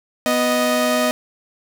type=tone pair together; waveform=sawtooth; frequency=247 / 622.3 Hz; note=B3 / D#5; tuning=0 / 0 cents; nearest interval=octave + major third; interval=1600 cents; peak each=-16 / -14 dBFS; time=0.26-1.11 s; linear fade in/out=0 ms; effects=none